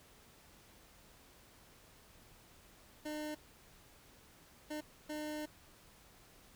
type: tone bursts at uneven times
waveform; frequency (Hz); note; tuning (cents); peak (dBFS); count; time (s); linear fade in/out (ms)
25% pulse; 302.9; D#4; -46; -36; 3; 3.05-3.35 / 4.7-4.81 / 5.09-5.46; 10
effects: pink hiss -62 dBFS RMS until 6.55 s

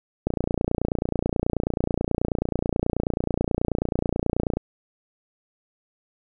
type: click train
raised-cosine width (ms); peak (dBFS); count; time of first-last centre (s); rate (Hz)
2; -9; 127; 0.27-4.57; 29.3
effects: none

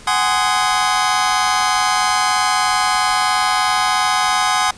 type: chord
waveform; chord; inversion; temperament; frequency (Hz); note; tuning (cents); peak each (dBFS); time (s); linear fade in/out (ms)
sawtooth; Ab dominant seventh; third; just; 747.5 / 830.6 / 1038.3 / 1245.9; Gb5 / Ab5 / C6 / Eb6; +17 / 0 / -14 / +2; -16; 0.07-4.71; 5
effects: pink hiss -40 dBFS RMS until 4.77 s + resampled to 22050 Hz

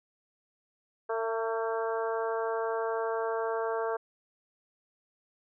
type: harmonic tone with a mistuned harmonic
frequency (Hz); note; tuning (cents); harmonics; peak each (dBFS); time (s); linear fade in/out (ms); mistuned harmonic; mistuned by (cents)
226; A3; +47; 2 / 3 / 4 / 5 / 6 / 7; -31 / -35 / -37 / -39 / -41 / -42; 1.09-3.97; 10; 3; -19
effects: none

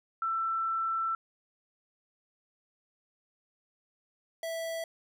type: tone pair in turn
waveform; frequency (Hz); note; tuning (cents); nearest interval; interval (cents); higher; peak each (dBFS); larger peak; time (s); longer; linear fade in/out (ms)
sine / square; 1335 / 657.6; E6 / E5; +22 / -4; octave; 1226; first; -28 / -34; first; 0.22-1.15 / 4.43-4.84; first; 2
effects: none

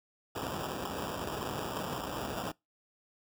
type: noise with sample-and-hold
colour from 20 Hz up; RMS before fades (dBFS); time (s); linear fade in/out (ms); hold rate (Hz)
white; -37; 0.35-2.52; 10; 2100
effects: noise-tail reverb RT60 0.2 s tail -24 dB re dry + high-pass 60 Hz 12 dB/octave

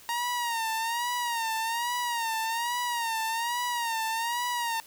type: tone with vibrato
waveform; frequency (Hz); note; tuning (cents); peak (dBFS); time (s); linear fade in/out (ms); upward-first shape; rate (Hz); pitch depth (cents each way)
sawtooth; 932.3; A#5; 0; -24; 0.09-4.8; 0; sine; 1.2; 82
effects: white hiss -52 dBFS RMS until 4.86 s

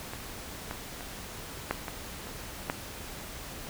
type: clicks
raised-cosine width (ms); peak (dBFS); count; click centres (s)
0.5; -23 / -19 / -25 / -12 / -19 / -27 / -13; 7; 0.135 / 0.711 / 1.008 / 1.71 / 1.882 / 2.271 / 2.699
effects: pink hiss -42 dBFS RMS until 3.69 s

